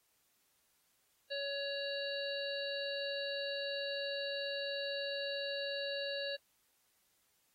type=harmonic tone; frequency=560 Hz; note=C#5; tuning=18 cents sharp; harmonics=1 / 3 / 5 / 7 / 8; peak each=-39 / -44 / -46 / -43 / -47 dBFS; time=1.3-6.37 s; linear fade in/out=20 ms; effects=white hiss -75 dBFS RMS until 7.54 s + AAC 48 kbps